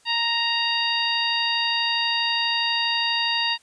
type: harmonic tone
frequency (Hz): 932.3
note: A#5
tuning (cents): 0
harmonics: 1 / 2 / 3 / 4 / 5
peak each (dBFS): -28 / -28 / -25 / -27 / -28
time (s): 0.05-3.58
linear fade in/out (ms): 50
effects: white hiss -58 dBFS RMS until 3.62 s + resampled to 22050 Hz